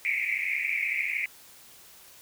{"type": "band-pass noise", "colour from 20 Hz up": "pink", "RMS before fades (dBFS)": -29, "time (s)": [0.05, 1.26], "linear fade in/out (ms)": 0, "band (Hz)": [2100, 2400], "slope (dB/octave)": 96, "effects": ["white hiss -52 dBFS RMS until 2.21 s"]}